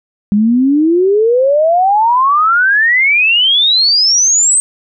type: exponential sweep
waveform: sine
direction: up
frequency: 200 to 8390 Hz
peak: -7 dBFS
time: 0.32-4.6 s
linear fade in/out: 0 ms
effects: none